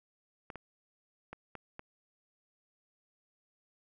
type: clicks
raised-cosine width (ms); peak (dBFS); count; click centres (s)
0.5; -28; 5; 0.502 / 0.557 / 1.33 / 1.553 / 1.794
effects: none